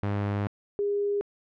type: tone pair in turn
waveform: sawtooth / sine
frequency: 101.7 / 406.8 Hz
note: G#2 / G#4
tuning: -36 / -36 cents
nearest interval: 2 octaves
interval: 2400 cents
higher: second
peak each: -22 / -24 dBFS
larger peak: first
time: 0.03-0.47 / 0.79-1.21 s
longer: first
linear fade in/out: 0 ms
effects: low-pass 2000 Hz 12 dB/octave